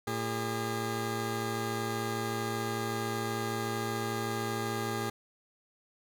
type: tone pair together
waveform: 15% pulse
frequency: 113.34 / 405.2 Hz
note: A#2 / G#4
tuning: -48 / -43 cents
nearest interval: octave + minor seventh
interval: 2205 cents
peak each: -28 dBFS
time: 0.07-5.1 s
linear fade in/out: 5 ms
effects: none